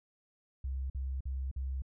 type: tone bursts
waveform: sine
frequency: 66.2 Hz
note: C2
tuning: 21 cents sharp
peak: -33 dBFS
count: 4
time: 0.64-1.821 s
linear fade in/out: 5 ms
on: 260 ms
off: 47 ms
effects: none